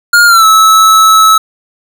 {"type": "tone with pitch glide", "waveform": "square", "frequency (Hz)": [1418, 1300.3], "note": ["F6", "E6"], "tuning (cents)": [26, -24], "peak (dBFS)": -3, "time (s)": [0.13, 1.38], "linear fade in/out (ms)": 5, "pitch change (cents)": -150, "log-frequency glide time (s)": [0.26, 0.45], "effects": []}